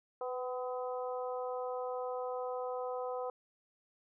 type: harmonic tone with a mistuned harmonic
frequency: 253 Hz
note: B3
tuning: 42 cents sharp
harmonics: 2 / 3 / 4 / 5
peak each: -37 / -42 / -45 / -47 dBFS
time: 0.21-3.3 s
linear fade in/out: 2 ms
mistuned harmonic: 2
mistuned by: -16 cents
effects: none